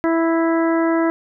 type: harmonic tone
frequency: 329.6 Hz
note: E4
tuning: in tune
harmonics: 1 / 2 / 3 / 4 / 5 / 6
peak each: -16 / -22 / -26 / -28 / -30 / -32 dBFS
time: 0.04-1.1 s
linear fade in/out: 0 ms
effects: none